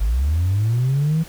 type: linear sweep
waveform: sine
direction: up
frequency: 47.17 to 165.5 Hz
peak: -14 dBFS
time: 0-1.24 s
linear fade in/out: 20 ms
effects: tanh soft clip ceiling -13 dBFS + pink hiss -42 dBFS RMS until 1.28 s